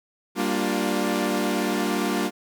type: chord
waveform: sawtooth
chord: G minor seventh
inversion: none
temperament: equal with one note detuned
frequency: 196 / 233.1 / 293.7 / 353.9 Hz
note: G3 / Bb3 / D4 / F4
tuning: 0 / 0 / 0 / +23 cents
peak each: -24 dBFS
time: 0.35-2.31 s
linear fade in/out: 50 ms
effects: none